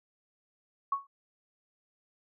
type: tone with exponential decay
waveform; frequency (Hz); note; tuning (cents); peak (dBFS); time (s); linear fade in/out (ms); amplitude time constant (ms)
sine; 1108.7; C#6; 0; -23; 0.92-1.07; 5; 32
effects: none